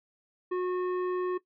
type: tone with tanh clipping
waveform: sine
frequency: 363.7 Hz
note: F#4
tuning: 30 cents flat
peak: -29 dBFS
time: 0.51-1.38 s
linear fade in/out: 10 ms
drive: 14 dB
effects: noise-tail reverb RT60 0.1 s tail -17 dB re dry + low-pass 2000 Hz 12 dB/octave